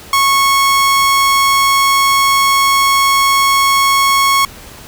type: tone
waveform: sawtooth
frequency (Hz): 1100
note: C#6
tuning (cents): -14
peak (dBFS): -5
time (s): 0.13-4.45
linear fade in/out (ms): 2
effects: pink hiss -35 dBFS RMS until 4.87 s